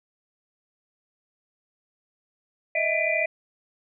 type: tone cluster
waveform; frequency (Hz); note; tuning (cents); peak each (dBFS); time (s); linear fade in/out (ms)
sine; 622 / 656 / 1999 / 2348 / 2436; D#5 / E5 / B6 / D7 / D#7; -1 / -9 / +20 / -1 / -37; -28; 2.75-3.26; 5
effects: none